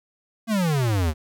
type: exponential sweep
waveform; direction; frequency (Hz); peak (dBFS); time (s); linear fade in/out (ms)
square; down; 233 to 73.42; -20; 0.47-1.14; 50
effects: none